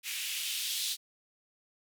violet noise with band-pass filter sweep, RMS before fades -35 dBFS, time 0.03-0.97 s, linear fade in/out 50 ms, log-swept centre 2400 to 3700 Hz, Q 2.4, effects none

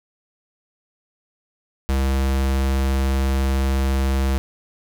square tone, 67 Hz, C2, 42 cents sharp, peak -18 dBFS, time 1.89-4.38 s, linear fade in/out 0 ms, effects none

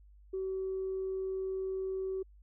sine tone, 380.1 Hz, F#4, 47 cents sharp, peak -32 dBFS, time 0.33-2.23 s, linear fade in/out 10 ms, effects tanh soft clip ceiling -28 dBFS + added 50 Hz sine -55 dBFS peak until 2.42 s

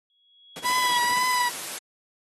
sine tone with exponential growth, 3334 Hz, G#7, 6 cents sharp, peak -27 dBFS, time 0.1-0.98 s, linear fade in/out 1 ms, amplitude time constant 190 ms
pink noise with tremolo, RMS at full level -36 dBFS, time 0.56-1.24 s, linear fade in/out 0 ms, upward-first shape sine, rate 15 Hz, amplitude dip 95%
30% pulse tone with vibrato, 987 Hz, B5, 1 cent flat, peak -19 dBFS, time 0.64-1.5 s, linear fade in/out 20 ms, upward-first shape triangle, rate 2 Hz, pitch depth 41 cents each way
white noise, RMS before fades -34 dBFS, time 0.64-1.79 s, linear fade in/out 10 ms
effects high-pass 200 Hz 12 dB/octave + AAC 32 kbps

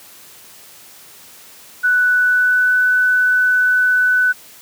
sine tone with pitch glide, 1485 to 1497.1 Hz, F#6 to F#6, +6 to +20 cents, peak -11 dBFS, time 1.83-4.33 s, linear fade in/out 20 ms, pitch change +14 cents, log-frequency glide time 2.13-2.79 s, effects white hiss -42 dBFS RMS until 4.61 s + high-pass 80 Hz 12 dB/octave

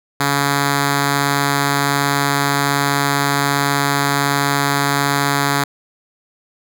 5% pulse tone with notch filter, 141.3 Hz, C#3, 34 cents sharp, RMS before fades -17 dBFS, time 0.2-5.64 s, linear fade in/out 5 ms, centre 520 Hz, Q 1.8, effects none

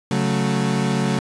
35% pulse chord, F# minor, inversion second, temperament equal, 138.59 / 185 / 220 Hz, C#3 / F#3 / A3, 0 / 0 / 0 cents, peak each -21 dBFS, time 0.11-1.19 s, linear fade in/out 2 ms, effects resampled to 22050 Hz

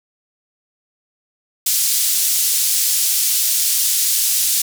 white band-pass noise, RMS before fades -17 dBFS, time 1.66-4.62 s, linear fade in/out 5 ms, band 4600 to 14000 Hz, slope 12 dB/octave, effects none

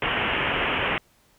white low-pass noise, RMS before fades -25 dBFS, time 0.02-0.98 s, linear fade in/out 2 ms, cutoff 3100 Hz, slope 96 dB/octave, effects pink hiss -61 dBFS RMS until 1.38 s

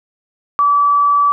sine tone, 1152 Hz, D6, 34 cents flat, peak -9 dBFS, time 0.59-1.32 s, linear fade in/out 0 ms, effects none

